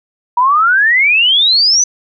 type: exponential sweep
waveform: sine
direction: up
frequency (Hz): 950 to 6140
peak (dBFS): -7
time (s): 0.37-1.84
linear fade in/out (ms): 5
effects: none